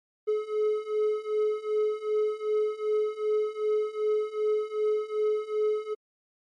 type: beating tone pair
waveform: triangle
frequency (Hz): 425.1 / 427.7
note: G#4 / A4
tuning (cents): +40 / -49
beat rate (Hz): 2.6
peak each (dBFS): -27 / -25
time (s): 0.27-5.95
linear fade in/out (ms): 20
effects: MP3 48 kbps